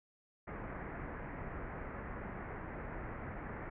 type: low-pass noise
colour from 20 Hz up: pink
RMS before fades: -44 dBFS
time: 0.47-3.7 s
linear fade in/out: 10 ms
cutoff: 2100 Hz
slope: 48 dB/octave
effects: none